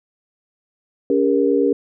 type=tone cluster; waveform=sine; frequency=281.9 / 402.6 / 471.9 Hz; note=C#4 / G4 / A#4; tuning=+29 / +46 / +21 cents; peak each=-18 dBFS; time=1.1-1.73 s; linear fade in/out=2 ms; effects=none